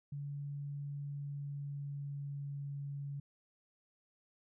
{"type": "tone with pitch glide", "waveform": "sine", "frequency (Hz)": [142.8, 141.32], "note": ["D3", "C#3"], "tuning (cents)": [-48, 34], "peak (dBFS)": -39, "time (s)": [0.12, 3.2], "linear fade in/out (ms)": 5, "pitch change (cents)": -18, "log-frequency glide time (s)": [1.04, 2.69], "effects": []}